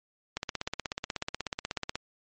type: click train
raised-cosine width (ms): 0.2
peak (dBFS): -14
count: 27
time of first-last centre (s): 0.37-1.955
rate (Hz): 16.4
effects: MP3 32 kbps